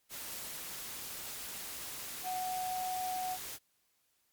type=tone in noise; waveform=sine; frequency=740 Hz; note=F#5; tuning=in tune; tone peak=-34 dBFS; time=2.23-3.38 s; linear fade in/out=50 ms; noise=white; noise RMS=-43 dBFS; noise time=0.09-3.59 s; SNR=+6 dB; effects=white hiss -75 dBFS RMS until 4.32 s + MP3 96 kbps